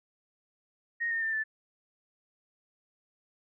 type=tone with pitch steps; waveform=sine; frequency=1864.7 / 1827.4 / 1790.8 / 1755 Hz; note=A#6 / A#6 / A6 / A6; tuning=0 / -35 / +30 / -5 cents; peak=-28 dBFS; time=1-1.44 s; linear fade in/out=20 ms; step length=110 ms; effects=none